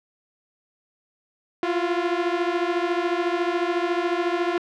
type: beating tone pair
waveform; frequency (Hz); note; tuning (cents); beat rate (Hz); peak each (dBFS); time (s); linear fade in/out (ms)
sawtooth; 341.8 / 355.8; F4 / F4; -37 / +32; 14; -20 / -21; 1.63-4.58; 2
effects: low-pass 3000 Hz 12 dB/octave